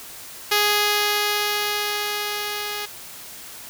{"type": "tone with level ramp", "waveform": "5% pulse", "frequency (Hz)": 415.3, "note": "G#4", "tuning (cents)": 0, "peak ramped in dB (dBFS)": [-5, -16], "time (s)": [0.51, 2.86], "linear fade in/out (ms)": 10, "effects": ["white hiss -39 dBFS RMS until 3.69 s"]}